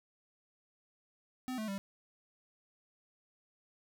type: tone with pitch steps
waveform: square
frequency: 255.5 / 217.2 / 196.7 Hz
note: C4 / A3 / G3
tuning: -41 / -22 / +6 cents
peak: -37 dBFS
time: 1.48-1.78 s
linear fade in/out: 0 ms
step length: 100 ms
effects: none